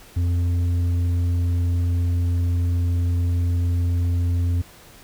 sine tone with tanh clipping, 87.31 Hz, F2, in tune, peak -19 dBFS, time 0.16-4.62 s, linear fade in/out 10 ms, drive 6 dB, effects pink hiss -47 dBFS RMS until 5.03 s

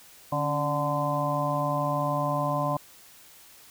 harmonic tone with a mistuned harmonic, 146.83 Hz, D3, in tune, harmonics 1 / 2 / 4 / 5 / 6 / 7, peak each -30 / -34 / -30 / -33 / -37 / -29 dBFS, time 0.32-2.77 s, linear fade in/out 5 ms, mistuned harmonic 2, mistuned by -82 cents, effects white hiss -52 dBFS RMS until 3.7 s

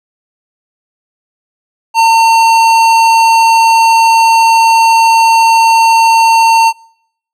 sine tone with tanh clipping, 907 Hz, A#5, 48 cents flat, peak -6 dBFS, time 1.94-6.73 s, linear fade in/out 50 ms, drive 17 dB, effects noise-tail reverb RT60 0.7 s tail -26 dB re dry

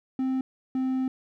triangle tone pair in turn, 261.6 / 260.4 Hz, C4 / C4, 0 / -8 cents, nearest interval unison, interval 8 cents, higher first, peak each -22 dBFS, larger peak neither, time 0.19-0.41 / 0.75-1.08 s, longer second, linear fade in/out 2 ms, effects none

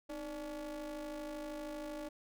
square ring-modulated tone, 140.2 Hz, C#3, 20 cents sharp, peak -39 dBFS, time 0.09-2.09 s, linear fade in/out 10 ms, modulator 447 Hz, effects none

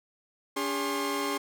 sawtooth tone cluster, 284.6 / 405 / 1066 Hz, C#4 / G#4 / C6, +46 / -43 / +32 cents, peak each -29 dBFS, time 0.56-1.38 s, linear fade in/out 10 ms, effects none

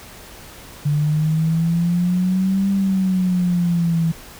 sine exponential two-way sweep, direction up then down, 145.5 to 197.4 to 162.7 Hz, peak -15 dBFS, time 0.85-4.12 s, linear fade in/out 10 ms, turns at 2.7 s, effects pink hiss -40 dBFS RMS until 4.39 s

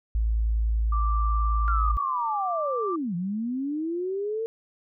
sine tone, 55.2 Hz, A1, 6 cents sharp, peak -21 dBFS, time 0.15-1.97 s, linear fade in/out 0 ms
sine tone with vibrato, 1174.7 Hz, D6, in tune, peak -28 dBFS, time 0.92-2.96 s, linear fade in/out 5 ms, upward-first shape sine, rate 19 Hz, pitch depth 13 cents each way
sine linear two-way sweep, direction down then up, 1396.9 to 167.3 to 457.2 Hz, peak -26 dBFS, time 1.68-4.46 s, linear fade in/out 0 ms, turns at 3.15 s
effects none

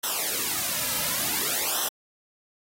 white noise with flanger, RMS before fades -27 dBFS, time 0.03-1.89 s, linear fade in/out 10 ms, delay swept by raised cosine 0.43 to 2.73 ms, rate 0.56 Hz, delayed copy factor -0.95, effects AAC 48 kbps

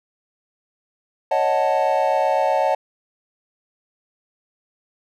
triangle chord, D# half-diminished seventh, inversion third, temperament equal, 554.4 / 622.3 / 740 / 880 Hz, C#5 / D#5 / F#5 / A5, 0 / 0 / 0 / 0 cents, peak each -20 dBFS, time 1.31-2.75 s, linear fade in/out 5 ms, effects none

